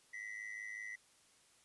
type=ring-modulated tone; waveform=triangle; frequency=1975.5 Hz; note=B6; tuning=in tune; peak=-39 dBFS; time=0.13-0.96 s; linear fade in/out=10 ms; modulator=52.7 Hz; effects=white hiss -68 dBFS RMS until 1.64 s + resampled to 24000 Hz